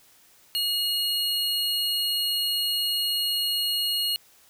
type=tone pair together; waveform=square; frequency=2887 / 4294 Hz; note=F#7 / C8; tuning=-43 / +44 cents; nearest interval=perfect fifth; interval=687 cents; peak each=-27 dBFS; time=0.55-4.16 s; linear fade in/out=0 ms; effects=white hiss -57 dBFS RMS until 4.49 s